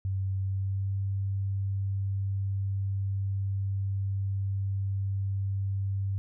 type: tone with pitch glide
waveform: sine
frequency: 96.1 to 97.89 Hz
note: G2 to G2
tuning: -34 to -2 cents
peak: -27 dBFS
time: 0.05-6.18 s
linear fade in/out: 0 ms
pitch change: +32 cents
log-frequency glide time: 0.39-0.96 s
effects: none